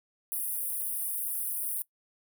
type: high-pass noise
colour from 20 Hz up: pink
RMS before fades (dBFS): -33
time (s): 0.32-1.82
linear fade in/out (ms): 0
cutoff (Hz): 9300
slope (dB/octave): 96
effects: noise-tail reverb RT60 0.1 s tail -21 dB re dry